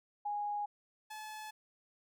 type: tone pair in turn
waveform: sine / sawtooth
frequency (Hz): 826 / 860.6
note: G#5 / A5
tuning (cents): -10 / -39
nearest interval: minor second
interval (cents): 71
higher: second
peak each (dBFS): -34 / -40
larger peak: first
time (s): 0.25-0.66 / 1.1-1.51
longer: neither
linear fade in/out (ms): 10
effects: none